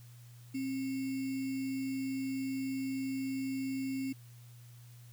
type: tone with sample-and-hold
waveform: sine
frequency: 266.3 Hz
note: C4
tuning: 31 cents sharp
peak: -33 dBFS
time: 0.54-4.13 s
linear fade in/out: 10 ms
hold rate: 2450 Hz
effects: added 120 Hz sine -51 dBFS peak until 5.12 s + white hiss -63 dBFS RMS until 5.12 s